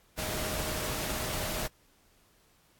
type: tone in noise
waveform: sine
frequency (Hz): 622.3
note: D#5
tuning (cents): 0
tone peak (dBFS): -41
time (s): 0.17-1.68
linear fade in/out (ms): 20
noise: pink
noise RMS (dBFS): -34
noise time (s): 0.17-1.68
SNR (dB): -10
effects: pink hiss -65 dBFS RMS until 2.79 s + AAC 64 kbps